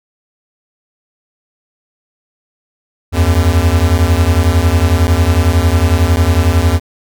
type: beating tone pair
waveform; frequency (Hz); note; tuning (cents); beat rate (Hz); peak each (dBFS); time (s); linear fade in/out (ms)
square; 79.3 / 90.3; D#2 / F#2; +33 / -42; 11; -12; 3.12-6.8; 50
effects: none